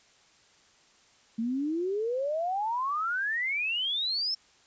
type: exponential sweep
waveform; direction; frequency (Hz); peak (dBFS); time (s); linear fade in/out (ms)
sine; up; 220 to 5400; -27; 1.38-4.35; 10
effects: white hiss -61 dBFS RMS until 4.66 s + resampled to 16000 Hz

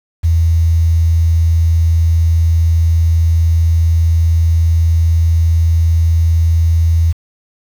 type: tone with quantisation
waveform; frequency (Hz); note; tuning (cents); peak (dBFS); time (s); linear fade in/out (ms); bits
sine; 82.41; E2; 0; -8; 0.23-7.13; 20; 6
effects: none

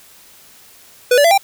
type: tone with pitch steps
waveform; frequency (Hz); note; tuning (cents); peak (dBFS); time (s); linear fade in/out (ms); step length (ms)
square; 493.9 / 577.3 / 674.7 / 788.6; B4 / D5 / E5 / G5; 0 / -30 / +40 / +10; -9; 1.11-1.378; 5; 67
effects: white hiss -45 dBFS RMS until 1.43 s

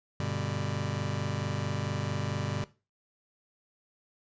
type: chord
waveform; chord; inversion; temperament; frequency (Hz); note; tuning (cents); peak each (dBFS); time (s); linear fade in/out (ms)
sawtooth; G major; none; just; 98 / 122.5 / 147; G2 / B2 / D3; 0 / -14 / +2; -30 / -31 / -30; 0.2-2.64; 0
effects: noise-tail reverb RT60 0.3 s tail -17 dB re dry + resampled to 16000 Hz

